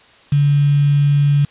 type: tone with quantisation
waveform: sine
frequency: 143.8 Hz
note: D3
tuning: 36 cents flat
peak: -10 dBFS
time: 0.32-1.45 s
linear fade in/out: 5 ms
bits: 5
effects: white hiss -47 dBFS RMS until 1.5 s + resampled to 8000 Hz

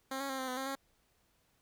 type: tone with pitch steps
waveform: 10% pulse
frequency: 266.4 / 275.5 / 266 / 260.8 / 253.5 / 266.6 / 272.2 Hz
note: C4 / C#4 / C4 / C4 / B3 / C4 / C#4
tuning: +31 / -11 / +29 / -5 / +45 / +33 / -31 cents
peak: -28 dBFS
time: 0.11-0.754 s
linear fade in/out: 5 ms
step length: 92 ms
effects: pink hiss -73 dBFS RMS until 1.61 s

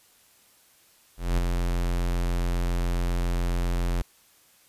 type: tone with ADSR envelope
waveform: square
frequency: 43.65 Hz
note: F1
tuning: in tune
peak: -20 dBFS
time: 1.17-4.02 s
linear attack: 210 ms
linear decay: 9 ms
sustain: -4 dB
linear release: 5 ms
effects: white hiss -59 dBFS RMS until 4.68 s + resampled to 32000 Hz

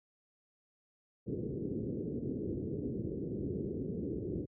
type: low-pass noise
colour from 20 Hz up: white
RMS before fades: -37 dBFS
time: 1.26-4.46 s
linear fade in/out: 20 ms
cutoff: 430 Hz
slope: 48 dB/octave
effects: high-pass 80 Hz 12 dB/octave

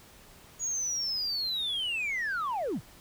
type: linear sweep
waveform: sine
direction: down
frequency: 6800 to 83 Hz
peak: -27 dBFS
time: 0.59-2.81 s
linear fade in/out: 50 ms
effects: tanh soft clip ceiling -27 dBFS + pink hiss -54 dBFS RMS until 3 s

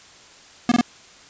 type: tone bursts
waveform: square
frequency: 240 Hz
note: B3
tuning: 49 cents flat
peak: -14 dBFS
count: 3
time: 0.69-0.811 s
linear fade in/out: 2 ms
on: 27 ms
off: 20 ms
effects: white hiss -47 dBFS RMS until 1.29 s + resampled to 16000 Hz

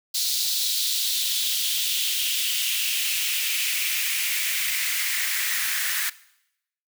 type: noise with high-pass filter sweep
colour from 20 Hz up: white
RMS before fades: -25 dBFS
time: 0.14-6.1 s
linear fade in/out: 10 ms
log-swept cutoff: 4200 to 1700 Hz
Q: 3.2
effects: noise-tail reverb RT60 0.8 s tail -19 dB re dry

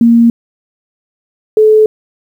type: tone pair in turn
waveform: sine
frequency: 233.1 / 432 Hz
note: A#3 / A4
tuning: 0 / -32 cents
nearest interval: major seventh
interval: 1068 cents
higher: second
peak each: -3 dBFS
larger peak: neither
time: 0.01-0.3 / 1.57-1.86 s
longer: neither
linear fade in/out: 2 ms
effects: 7-bit

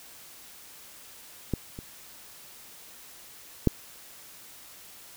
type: clicks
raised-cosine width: 3 ms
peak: -13 / -25 / -6 dBFS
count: 3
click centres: 1.537 / 1.789 / 3.673 s
effects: white hiss -49 dBFS RMS until 5.16 s

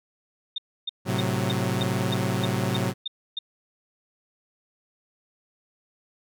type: tone bursts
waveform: sine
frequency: 3657 Hz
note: A#7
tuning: 34 cents flat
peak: -26 dBFS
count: 10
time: 0.56-3.39 s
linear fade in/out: 5 ms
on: 22 ms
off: 290 ms
type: chord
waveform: sawtooth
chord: F# diminished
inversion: first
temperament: equal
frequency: 110 / 130.81 / 185 Hz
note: A2 / C3 / F#3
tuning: 0 / 0 / 0 cents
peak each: -24 dBFS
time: 1.05-2.94 s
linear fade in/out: 50 ms
effects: none

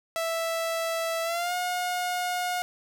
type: tone with pitch glide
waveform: sawtooth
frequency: 659.3 to 719 Hz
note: E5 to F#5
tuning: 0 to -50 cents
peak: -23 dBFS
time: 0.16-2.62 s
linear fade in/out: 0 ms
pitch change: +150 cents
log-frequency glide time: 1.23-1.54 s
effects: 10-bit

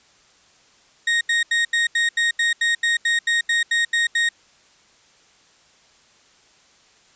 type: tone bursts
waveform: 35% pulse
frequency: 1864.7 Hz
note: A#6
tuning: in tune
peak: -15 dBFS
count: 15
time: 1.07-4.29 s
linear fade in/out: 5 ms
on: 140 ms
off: 80 ms
effects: white hiss -55 dBFS RMS until 7.15 s + resampled to 16000 Hz

